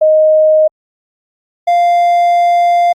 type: tone pair in turn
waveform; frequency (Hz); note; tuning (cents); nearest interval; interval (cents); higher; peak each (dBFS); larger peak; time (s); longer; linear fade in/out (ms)
sine / triangle; 622.3 / 696.7; D#5 / F5; 0 / -4; major second; 196; second; -5; neither; 0.01-0.68 / 1.67-2.93; second; 10
effects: Opus 48 kbps